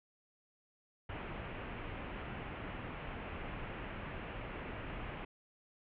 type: low-pass noise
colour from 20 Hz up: pink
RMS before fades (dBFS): -44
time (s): 1.09-5.25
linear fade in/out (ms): 5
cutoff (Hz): 2900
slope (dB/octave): 48
effects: none